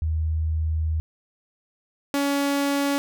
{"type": "tone pair in turn", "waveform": ["sine", "sawtooth"], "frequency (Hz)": [79.2, 281.7], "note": ["D#2", "C#4"], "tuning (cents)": [31, 28], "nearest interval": "octave + minor seventh", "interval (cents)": 2197, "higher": "second", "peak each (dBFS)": [-21, -17], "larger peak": "second", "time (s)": [[0.02, 1], [2.14, 2.98]], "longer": "first", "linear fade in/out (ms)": 0, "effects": []}